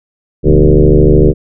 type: tone with frequency modulation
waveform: sine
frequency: 160 Hz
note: D#3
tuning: 49 cents sharp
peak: -3 dBFS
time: 0.43-1.34 s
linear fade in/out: 50 ms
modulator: 73.4 Hz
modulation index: 4.2
effects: none